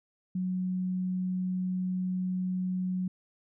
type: tone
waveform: sine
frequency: 184 Hz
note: F#3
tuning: 9 cents flat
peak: -28 dBFS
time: 0.35-3.08 s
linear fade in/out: 5 ms
effects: none